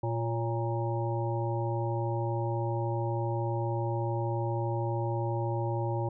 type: harmonic tone with a mistuned harmonic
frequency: 116.54 Hz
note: A#2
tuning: in tune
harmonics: 1 / 3 / 5 / 7 / 8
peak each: -30 / -35 / -37 / -38 / -39 dBFS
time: 0.03-6.09 s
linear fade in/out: 5 ms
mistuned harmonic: 5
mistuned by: -57 cents
effects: none